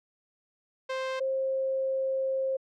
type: tone pair in turn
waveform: sawtooth / sine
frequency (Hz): 524 / 531.6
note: C5 / C5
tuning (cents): +2 / +27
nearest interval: unison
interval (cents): 25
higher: second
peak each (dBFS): -26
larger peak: neither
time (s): 0.89-1.2 / 1.2-2.57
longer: second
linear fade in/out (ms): 10
effects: low-pass 4000 Hz 12 dB/octave